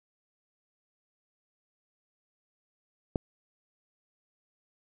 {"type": "click", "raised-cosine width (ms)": 2, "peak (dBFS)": -14, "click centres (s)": 3.158, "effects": []}